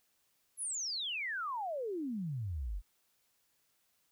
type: exponential sweep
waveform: sine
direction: down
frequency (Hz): 11300 to 41.2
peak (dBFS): -35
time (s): 0.57-2.82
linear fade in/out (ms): 50
effects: white hiss -75 dBFS RMS until 4.11 s